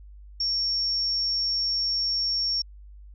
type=tone; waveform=sine; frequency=5490 Hz; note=F8; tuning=31 cents flat; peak=-23 dBFS; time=0.4-2.62 s; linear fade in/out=5 ms; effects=added 50 Hz sine -43 dBFS peak until 3.14 s